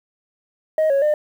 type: tone with pitch steps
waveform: sine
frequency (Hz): 627 / 553 / 602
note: D#5 / C#5 / D5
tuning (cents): +13 / -4 / +43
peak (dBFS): -12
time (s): 0.78-1.14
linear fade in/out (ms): 2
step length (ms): 120
effects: tanh soft clip ceiling -13 dBFS + 8-bit